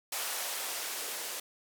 violet noise with band-pass filter sweep, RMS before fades -37 dBFS, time 0.12-1.4 s, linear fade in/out 5 ms, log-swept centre 620 to 390 Hz, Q 1.2, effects none

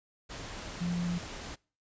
sine tone in noise, 174.61 Hz, F3, in tune, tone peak -29 dBFS, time 0.8-1.19 s, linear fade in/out 20 ms, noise pink, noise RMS -42 dBFS, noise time 0.29-1.56 s, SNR +10 dB, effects noise-tail reverb RT60 0.4 s tail -25 dB re dry + resampled to 16000 Hz

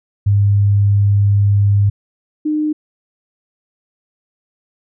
sine tone pair in turn, 101.2 / 304.5 Hz, G#2 / D#4, -44 / -37 cents, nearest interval octave + perfect fifth, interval 1907 cents, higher second, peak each -9 / -14 dBFS, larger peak first, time 0.26-1.9 / 2.45-2.73 s, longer first, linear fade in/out 10 ms, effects none

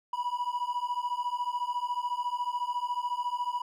triangle beating tone pair, 969 / 983 Hz, B5 / B5, -33 / -8 cents, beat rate 14 Hz, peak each -31 / -30 dBFS, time 0.13-3.62 s, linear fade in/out 5 ms, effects none

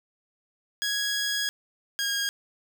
15% pulse tone pair in turn, 1661.2 / 1629.8 Hz, G#6 / G#6, 0 / -33 cents, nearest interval unison, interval 33 cents, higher first, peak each -19 dBFS, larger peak neither, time 0.82-1.49 / 1.99-2.29 s, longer first, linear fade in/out 0 ms, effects none

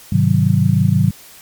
sine chord, Ab dominant seventh, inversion none, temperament just, 103.83 / 129.78 / 155.74 / 186.89 Hz, Ab2 / C3 / Eb3 / Gb3, 0 / -14 / +2 / +18 cents, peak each -16 dBFS, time 0.12-1.11 s, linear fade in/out 5 ms, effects white hiss -41 dBFS RMS until 1.41 s + MP3 96 kbps

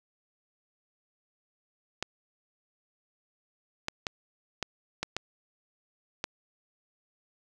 clicks, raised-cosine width 0.2 ms, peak -13 dBFS, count 7, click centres 2.026 / 3.884 / 4.068 / 4.627 / 5.03 / 5.166 / 6.241 s, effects none

